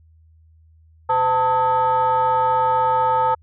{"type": "tone with frequency modulation", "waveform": "sine", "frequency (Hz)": 892, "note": "A5", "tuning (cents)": 23, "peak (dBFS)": -14, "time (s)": [1.09, 3.35], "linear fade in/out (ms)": 10, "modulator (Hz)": 383, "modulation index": 0.79, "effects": ["tanh soft clip ceiling -10 dBFS", "added 80 Hz sine -49 dBFS peak until 3.42 s"]}